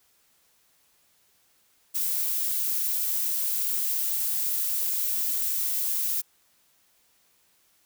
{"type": "noise with high-pass filter sweep", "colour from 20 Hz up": "violet", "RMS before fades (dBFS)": -27, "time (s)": [1.94, 6.22], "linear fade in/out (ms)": 20, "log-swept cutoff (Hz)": [600, 260], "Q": 1.2, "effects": ["white hiss -65 dBFS RMS until 7.85 s"]}